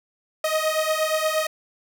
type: beating tone pair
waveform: sawtooth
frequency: 622.3 / 630.8 Hz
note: D#5 / D#5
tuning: 0 / +24 cents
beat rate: 8.5 Hz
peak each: -20 dBFS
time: 0.44-1.47 s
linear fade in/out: 5 ms
effects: none